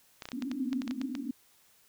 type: clicks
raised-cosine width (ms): 0.2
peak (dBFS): -23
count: 12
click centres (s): 0.222 / 0.255 / 0.288 / 0.318 / 0.423 / 0.515 / 0.73 / 0.819 / 0.878 / 0.91 / 1.015 / 1.152
type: band-pass noise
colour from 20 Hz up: white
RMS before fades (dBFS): -35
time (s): 0.33-1.31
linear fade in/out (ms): 2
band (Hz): 240 to 280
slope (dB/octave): 96
effects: white hiss -64 dBFS RMS until 1.88 s